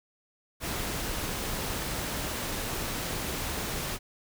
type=noise; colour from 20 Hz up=pink; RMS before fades=-33 dBFS; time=0.6-3.99 s; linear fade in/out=50 ms; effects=none